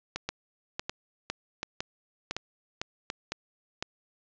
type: two click trains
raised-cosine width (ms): 0.2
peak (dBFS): -14 / -15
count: 8 / 5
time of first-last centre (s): 0.29-3.825 / 0.16-3.101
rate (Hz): 1.98 / 1.36
effects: resampled to 16000 Hz + 9-bit